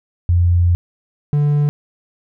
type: tone pair in turn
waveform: sine / triangle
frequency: 87.31 / 146.53 Hz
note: F2 / D3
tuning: 0 / -4 cents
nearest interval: major sixth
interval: 896 cents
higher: second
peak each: -10 dBFS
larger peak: neither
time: 0.29-0.75 / 1.33-1.69 s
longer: first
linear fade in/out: 0 ms
effects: none